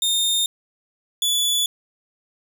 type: tone pair in turn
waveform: sawtooth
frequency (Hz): 3650 / 3445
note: A#7 / A7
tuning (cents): -37 / -37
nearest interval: minor second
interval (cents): 100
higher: first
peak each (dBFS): -15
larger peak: neither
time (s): 0.02-0.46 / 1.22-1.66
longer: neither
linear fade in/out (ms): 2
effects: none